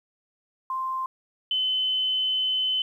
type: tone pair in turn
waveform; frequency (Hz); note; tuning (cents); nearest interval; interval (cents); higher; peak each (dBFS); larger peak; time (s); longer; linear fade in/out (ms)
sine; 1046.5 / 3040; C6 / F#7; 0 / +46; octave + tritone; 1846; second; -26 / -22; second; 0.7-1.06 / 1.51-2.82; second; 2
effects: 10-bit